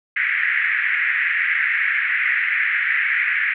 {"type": "band-pass noise", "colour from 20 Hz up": "pink", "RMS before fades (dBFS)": -20, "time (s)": [0.16, 3.54], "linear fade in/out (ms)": 5, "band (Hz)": [1700, 2200], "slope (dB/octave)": 48, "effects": []}